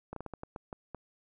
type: slowing click train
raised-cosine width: 1 ms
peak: -26 dBFS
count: 9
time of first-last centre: 0.13-0.947 s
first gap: 33 ms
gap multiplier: 1.31
effects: none